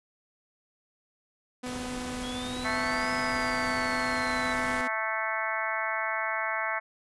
sawtooth tone with pitch glide, 250 to 251.4 Hz, B3 to B3, +21 to +31 cents, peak -30 dBFS, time 1.63-4.88 s, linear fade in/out 10 ms, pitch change +10 cents, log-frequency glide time 2.21-3.28 s
pink noise, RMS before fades -40 dBFS, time 1.66-4.81 s, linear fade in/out 0 ms
sine exponential two-way sweep, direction up then down, 3260 to 5080 to 3931 Hz, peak -40 dBFS, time 2.23-4.54 s, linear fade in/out 10 ms, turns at 3.12 s
harmonic tone, 220 Hz, A3, in tune, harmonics 3 / 4 / 5 / 6 / 7 / 8 / 9 / 10, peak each -36 / -36 / -36 / -36 / -36 / -36 / -36 / -36 dBFS, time 2.64-6.8 s, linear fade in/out 20 ms
effects resampled to 24000 Hz

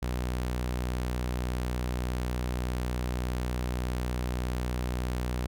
sawtooth tone, 61.7 Hz, B1, 1 cent flat, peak -25 dBFS, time 0.02-5.47 s, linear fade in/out 10 ms, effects none

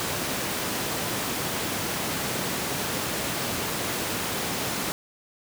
pink high-pass noise, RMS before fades -29 dBFS, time 0-4.92 s, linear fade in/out 0 ms, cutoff 130 Hz, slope 12 dB/octave, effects none

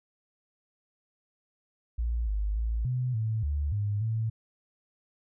sine tone with pitch steps, 57.9 / 51.3 / 56 / 125.9 / 110.4 / 72.6 / 103 / 111.7 Hz, A#1 / G#1 / A1 / B2 / A2 / D2 / G#2 / A2, -11 / -21 / +31 / +34 / +6 / -19 / -14 / +27 cents, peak -26 dBFS, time 1.98-4.3 s, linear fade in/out 10 ms, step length 290 ms, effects none

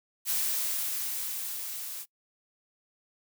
blue noise with level ramp, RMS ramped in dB -28 to -39 dBFS, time 0.25-2.06 s, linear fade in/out 50 ms, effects noise-tail reverb RT60 0.1 s tail -23 dB re dry

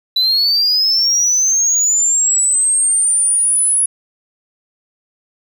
sine linear sweep, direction up, 3951 to 10390 Hz, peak -9 dBFS, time 0.16-3.86 s, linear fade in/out 5 ms, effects tanh soft clip ceiling -9 dBFS + 7-bit

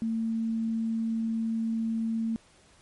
sine tone, 225.4 Hz, A3, 42 cents sharp, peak -26 dBFS, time 0.02-2.36 s, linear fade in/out 0 ms, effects pink hiss -59 dBFS RMS until 2.81 s + MP3 48 kbps

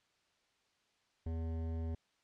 sine tone with hard clipping, 81.7 Hz, E2, 15 cents flat, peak -38 dBFS, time 1.26-1.95 s, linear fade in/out 5 ms, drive 14 dB, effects white hiss -75 dBFS RMS until 2.23 s + low-pass 5000 Hz 12 dB/octave

